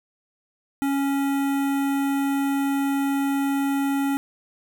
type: tone with notch filter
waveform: square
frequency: 277.2 Hz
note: C#4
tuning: in tune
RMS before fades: -23 dBFS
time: 0.82-4.17 s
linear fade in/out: 0 ms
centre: 4700 Hz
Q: 0.76
effects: none